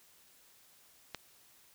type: click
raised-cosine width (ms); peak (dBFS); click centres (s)
0.2; -21; 1.147
effects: white hiss -63 dBFS RMS until 1.74 s